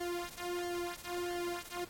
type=tone with flanger; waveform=sawtooth; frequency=350.8 Hz; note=F4; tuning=8 cents sharp; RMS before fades=-39 dBFS; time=0-1.85 s; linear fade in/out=10 ms; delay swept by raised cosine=0.79 to 2.89 ms; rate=1.5 Hz; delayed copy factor=-1; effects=pink hiss -55 dBFS RMS until 1.89 s + AAC 64 kbps